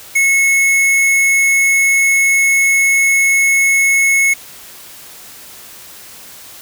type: tone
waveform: square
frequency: 2189 Hz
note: C#7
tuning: 22 cents flat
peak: -10 dBFS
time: 0.15-4.34 s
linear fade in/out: 10 ms
effects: white hiss -36 dBFS RMS until 6.61 s